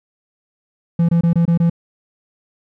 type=tone bursts; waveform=triangle; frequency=168.9 Hz; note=E3; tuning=42 cents sharp; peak=-9 dBFS; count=6; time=0.99-1.698 s; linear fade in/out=5 ms; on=98 ms; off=24 ms; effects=none